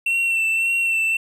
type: tone with vibrato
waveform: triangle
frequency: 2700 Hz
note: E7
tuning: 41 cents sharp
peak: -16 dBFS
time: 0.06-1.17 s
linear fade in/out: 5 ms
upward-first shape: sine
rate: 1.8 Hz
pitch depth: 24 cents each way
effects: none